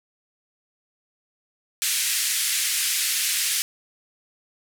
white band-pass noise, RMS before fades -24 dBFS, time 1.82-3.62 s, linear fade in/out 0 ms, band 1800 to 12000 Hz, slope 24 dB/octave, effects none

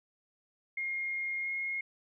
sine tone with pitch glide, 2135 to 2151 Hz, C7 to C7, +34 to +47 cents, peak -32 dBFS, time 0.77-1.81 s, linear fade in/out 5 ms, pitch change +13 cents, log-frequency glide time 1.41-1.49 s, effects none

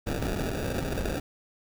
pink noise with sample-and-hold, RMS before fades -30 dBFS, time 0.06-1.2 s, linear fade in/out 10 ms, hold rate 1050 Hz, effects none

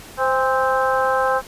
harmonic tone with a mistuned harmonic, 261 Hz, C4, 4 cents flat, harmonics 2 / 3 / 4 / 5 / 6, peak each -20 / -22 / -23 / -24 / -25 dBFS, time 0.17-1.42 s, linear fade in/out 50 ms, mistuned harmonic 3, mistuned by +44 cents, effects pink hiss -40 dBFS RMS until 1.47 s + resampled to 32000 Hz

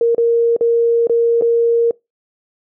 sine tone with dropouts, 466.2 Hz, A#4, in tune, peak -10 dBFS, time 0.01-1.91 s, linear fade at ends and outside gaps 2 ms, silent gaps 0.148-0.18 / 0.565-0.609 / 1.071-1.096 / 1.412-1.421 s, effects noise-tail reverb RT60 0.2 s tail -24 dB re dry

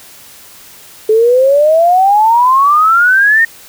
sine exponential sweep, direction up, 426.6 to 1862 Hz, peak -5 dBFS, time 1.09-3.45 s, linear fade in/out 5 ms, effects white hiss -37 dBFS RMS until 3.68 s

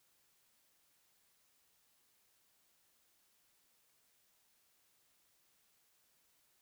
silence, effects white hiss -74 dBFS RMS until 6.61 s

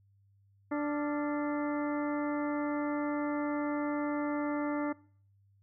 harmonic tone with a mistuned harmonic, 293.7 Hz, D4, in tune, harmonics 1 / 2 / 3 / 4 / 5 / 6 / 7, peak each -31 / -37 / -41 / -43 / -45 / -47 / -48 dBFS, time 0.71-4.93 s, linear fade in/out 10 ms, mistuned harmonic 5, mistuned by -100 cents, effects noise-tail reverb RT60 0.5 s tail -22 dB re dry + added 99 Hz sine -63 dBFS peak until 5.62 s

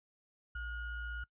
triangle ring-modulated tone, 745 Hz, F#5, 12 cents sharp, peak -33 dBFS, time 0.55-1.24 s, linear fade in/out 5 ms, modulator 687 Hz, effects noise-tail reverb RT60 0.1 s tail -23 dB re dry + resampled to 8000 Hz

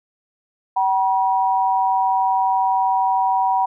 sine tone pair together, 764 / 963.4 Hz, G5 / B5, -45 / -43 cents, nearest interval major third, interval 402 cents, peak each -18 dBFS, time 0.76-3.66 s, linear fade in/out 10 ms, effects none

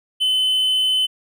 triangle tone, 3038 Hz, F#7, 45 cents sharp, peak -14 dBFS, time 0.2-1.07 s, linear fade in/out 20 ms, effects none

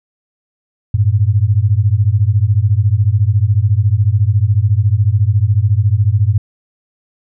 sine beating tone pair, 96.6 / 110.6 Hz, G2 / A2, -25 / +9 cents, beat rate 14 Hz, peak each -12 dBFS, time 0.94-6.38 s, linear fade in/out 5 ms, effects none

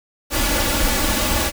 pink noise with comb filter, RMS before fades -19 dBFS, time 0.3-1.52 s, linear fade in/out 50 ms, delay 3.5 ms, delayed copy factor +0.85, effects none

